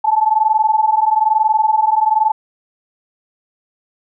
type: tone pair together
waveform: sine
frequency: 858.9 / 880 Hz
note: A5 / A5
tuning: -42 / 0 cents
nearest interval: unison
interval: 42 cents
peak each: -14 dBFS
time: 0.04-2.32 s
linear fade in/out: 10 ms
effects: none